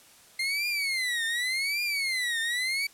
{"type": "tone with vibrato", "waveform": "30% pulse", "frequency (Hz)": 2093, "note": "C7", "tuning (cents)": 0, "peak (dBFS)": -24, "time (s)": [0.39, 2.87], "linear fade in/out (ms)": 5, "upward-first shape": "triangle", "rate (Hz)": 0.87, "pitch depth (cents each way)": 260, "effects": ["white hiss -55 dBFS RMS until 2.93 s", "low-pass 12000 Hz 12 dB/octave"]}